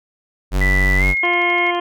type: tone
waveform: square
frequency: 47.3 Hz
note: F#1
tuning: 39 cents sharp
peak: -15 dBFS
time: 0.51-1.15 s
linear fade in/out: 50 ms
type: tone with pitch glide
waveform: sine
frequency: 1975.5 to 2154 Hz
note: B6 to C7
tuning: 0 to +50 cents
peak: -16 dBFS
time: 0.61-1.71 s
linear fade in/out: 5 ms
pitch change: +150 cents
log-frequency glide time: 0.97-1.05 s
type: click train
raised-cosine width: 0.2 ms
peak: -24 dBFS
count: 12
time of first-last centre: 0.84-1.749 s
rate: 12.1 Hz
type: harmonic tone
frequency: 350 Hz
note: F4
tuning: 4 cents sharp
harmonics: 1 / 2 / 3 / 4 / 5 / 6 / 7 / 8 / 9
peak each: -22 / -22 / -23 / -36 / -32 / -34 / -36 / -37 / -31 dBFS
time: 1.23-1.8 s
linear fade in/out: 5 ms
effects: none